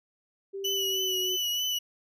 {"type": "tone with pitch glide", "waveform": "sine", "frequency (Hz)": [392, 370.2], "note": ["G4", "F#4"], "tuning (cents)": [0, 1], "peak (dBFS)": -33, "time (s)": [0.53, 1.37], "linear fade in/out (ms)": 20, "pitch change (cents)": -99, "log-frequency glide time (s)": [0.76, 1.21]}
{"type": "tone with vibrato", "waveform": "35% pulse", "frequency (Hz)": 2960, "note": "F#7", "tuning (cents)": 0, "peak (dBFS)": -25, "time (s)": [0.64, 1.79], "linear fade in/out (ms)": 10, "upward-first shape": "triangle", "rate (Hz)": 3.2, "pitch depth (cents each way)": 39}
{"effects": []}